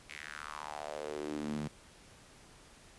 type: tone with high-pass filter sweep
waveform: sawtooth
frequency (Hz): 75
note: D2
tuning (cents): +37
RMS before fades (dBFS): -41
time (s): 0.09-1.68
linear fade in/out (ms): 10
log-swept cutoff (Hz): 2300 to 170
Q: 4.1
effects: pink hiss -58 dBFS RMS until 2.98 s + resampled to 24000 Hz